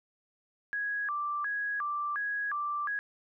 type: tone with vibrato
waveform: sine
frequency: 1396.9 Hz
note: F6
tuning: in tune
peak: -30 dBFS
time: 0.73-2.99 s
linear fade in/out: 0 ms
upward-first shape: square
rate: 1.4 Hz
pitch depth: 300 cents each way
effects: none